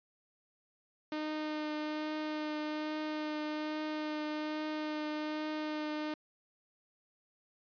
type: tone with vibrato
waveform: sawtooth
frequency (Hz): 305.5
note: D#4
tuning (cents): -32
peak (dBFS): -31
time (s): 1.12-6.14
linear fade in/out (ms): 2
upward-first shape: triangle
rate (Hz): 1.2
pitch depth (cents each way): 14
effects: resampled to 11025 Hz

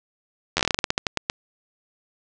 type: slowing click train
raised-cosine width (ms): 0.2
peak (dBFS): -3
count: 16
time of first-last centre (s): 0.57-1.299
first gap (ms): 11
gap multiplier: 1.19
effects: resampled to 22050 Hz + 7-bit

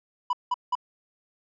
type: tone bursts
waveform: triangle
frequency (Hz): 987.8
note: B5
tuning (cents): 0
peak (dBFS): -20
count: 3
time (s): 0.3-0.753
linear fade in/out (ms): 5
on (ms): 31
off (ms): 180
effects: resampled to 16000 Hz

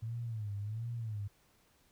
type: tone with vibrato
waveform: sine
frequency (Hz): 109.4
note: A2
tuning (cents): -9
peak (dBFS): -36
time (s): 0.02-1.28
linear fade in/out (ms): 10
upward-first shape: sine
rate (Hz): 1.4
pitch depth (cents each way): 140
effects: pink hiss -69 dBFS RMS until 1.91 s

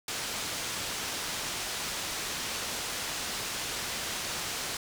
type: low-pass noise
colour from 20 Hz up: white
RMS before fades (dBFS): -35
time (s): 0.08-4.77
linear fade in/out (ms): 2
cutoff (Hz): 6800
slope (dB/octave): 12
effects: none

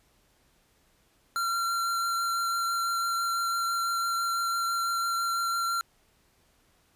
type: tone with vibrato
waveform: square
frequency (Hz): 1370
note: F6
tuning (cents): -34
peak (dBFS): -27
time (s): 1.36-5.81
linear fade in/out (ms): 0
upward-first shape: triangle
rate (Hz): 6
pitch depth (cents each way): 12
effects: pink hiss -66 dBFS RMS until 6.95 s + resampled to 32000 Hz

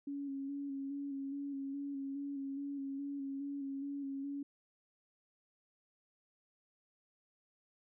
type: tone with vibrato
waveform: sine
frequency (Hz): 278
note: C#4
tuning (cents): +5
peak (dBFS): -38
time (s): 0.07-4.43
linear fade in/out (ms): 5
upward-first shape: square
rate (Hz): 2.4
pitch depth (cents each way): 25
effects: none

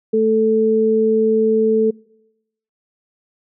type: tone pair together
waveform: sine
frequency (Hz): 220 / 440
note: A3 / A4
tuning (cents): 0 / 0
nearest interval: octave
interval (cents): 1200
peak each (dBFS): -19 / -13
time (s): 0.13-1.91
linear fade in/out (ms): 10
effects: noise-tail reverb RT60 0.9 s tail -26 dB re dry

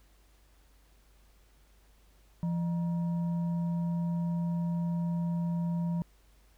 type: tone with frequency modulation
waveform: sine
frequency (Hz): 170.6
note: F3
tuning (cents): -40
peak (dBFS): -28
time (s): 2.43-6.02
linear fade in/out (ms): 0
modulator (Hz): 777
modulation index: 0.21
effects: added 50 Hz sine -60 dBFS peak until 6.57 s + pink hiss -67 dBFS RMS until 6.57 s

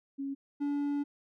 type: tone pair in turn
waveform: sine / triangle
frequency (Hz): 275.6 / 287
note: C#4 / D4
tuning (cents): -10 / -40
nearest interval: minor second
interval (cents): 70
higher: second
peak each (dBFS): -33 / -27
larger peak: second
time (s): 0.18-0.35 / 0.6-1.04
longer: second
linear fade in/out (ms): 20
effects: none

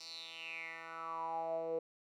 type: tone with band-pass filter sweep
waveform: 10% pulse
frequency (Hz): 164.1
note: E3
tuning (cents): -8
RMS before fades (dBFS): -42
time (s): 0-1.79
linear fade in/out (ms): 5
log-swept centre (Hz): 5000 to 470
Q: 7.3
effects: none

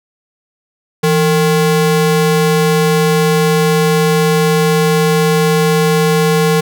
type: ring-modulated tone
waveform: square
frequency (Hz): 310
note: D#4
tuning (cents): -6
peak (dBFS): -7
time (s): 1.03-6.61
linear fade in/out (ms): 10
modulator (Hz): 144
effects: none

